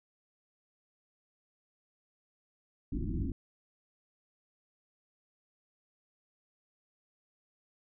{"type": "low-pass noise", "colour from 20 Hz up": "pink", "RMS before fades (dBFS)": -34, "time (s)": [2.92, 3.32], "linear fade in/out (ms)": 2, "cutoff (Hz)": 340, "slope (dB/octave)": 96, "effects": []}